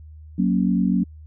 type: chord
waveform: sine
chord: F# major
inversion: none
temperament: equal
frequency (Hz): 185 / 233.1 / 277.2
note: F#3 / A#3 / C#4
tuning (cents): 0 / 0 / 0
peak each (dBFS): -19 / -22 / -24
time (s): 0.38-1.04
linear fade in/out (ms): 10
effects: added 77 Hz sine -39 dBFS peak until 1.26 s